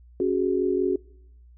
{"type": "chord", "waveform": "sine", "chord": "C# suspended fourth", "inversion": "none", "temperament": "equal", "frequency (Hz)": [277.2, 370, 415.3], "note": ["C#4", "F#4", "G#4"], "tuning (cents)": [0, 0, 0], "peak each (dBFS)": [-28, -22, -27], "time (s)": [0.2, 0.96], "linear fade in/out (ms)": 2, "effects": ["noise-tail reverb RT60 0.8 s tail -25 dB re dry", "added 60 Hz sine -48 dBFS peak until 1.57 s"]}